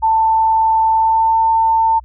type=tone with pitch glide; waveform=sine; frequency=889 to 897.8 Hz; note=A5 to A5; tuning=+18 to +35 cents; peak=-10 dBFS; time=0.02-2 s; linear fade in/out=20 ms; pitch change=+17 cents; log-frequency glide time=0.95-1.35 s; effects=added 60 Hz sine -36 dBFS peak until 2.04 s